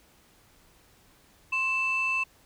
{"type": "tone pair together", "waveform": "sine", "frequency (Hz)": [1051, 2648], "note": ["C6", "E7"], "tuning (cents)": [7, 7], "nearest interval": "octave + major third", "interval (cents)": 1600, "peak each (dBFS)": [-31, -24], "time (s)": [1.52, 2.24], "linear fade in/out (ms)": 10, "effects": ["tanh soft clip ceiling -20 dBFS", "pink hiss -60 dBFS RMS until 2.45 s"]}